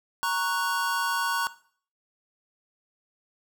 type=chord; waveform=square; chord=F# major; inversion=first; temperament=equal; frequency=932.3 / 1108.7 / 1480 Hz; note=A#5 / C#6 / F#6; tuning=0 / 0 / 0 cents; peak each=-30 dBFS; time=0.23-1.47 s; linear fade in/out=0 ms; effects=noise-tail reverb RT60 0.5 s tail -17 dB re dry